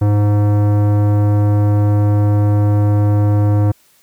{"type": "tone with tanh clipping", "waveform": "sine", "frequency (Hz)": 103.5, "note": "G#2", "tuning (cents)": -5, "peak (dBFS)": -12, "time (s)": [0.01, 3.72], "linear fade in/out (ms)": 10, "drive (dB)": 17, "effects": ["white hiss -53 dBFS RMS until 4.02 s"]}